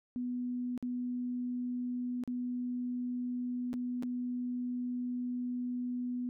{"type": "tone with dropouts", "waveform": "sine", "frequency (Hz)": 246.9, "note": "B3", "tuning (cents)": 0, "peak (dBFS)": -33, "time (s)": [0.16, 6.29], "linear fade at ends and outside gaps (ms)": 0, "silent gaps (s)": [[0.777, 0.826], [2.237, 2.276], [3.731, 3.739], [4.025, 4.033]], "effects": []}